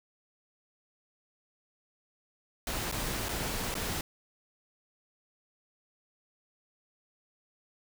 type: noise with dropouts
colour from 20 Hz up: pink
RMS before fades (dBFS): -34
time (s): 2.67-4.01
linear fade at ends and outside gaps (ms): 2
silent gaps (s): 2.915-2.923 / 3.286-3.29 / 3.742-3.752
effects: none